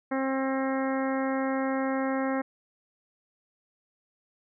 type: harmonic tone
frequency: 266.7 Hz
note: C4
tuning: 33 cents sharp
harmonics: 1 / 2 / 3 / 4 / 5 / 6 / 7 / 8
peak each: -28 / -31 / -35 / -38 / -39 / -41 / -40 / -44 dBFS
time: 0.11-2.42 s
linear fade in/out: 10 ms
effects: none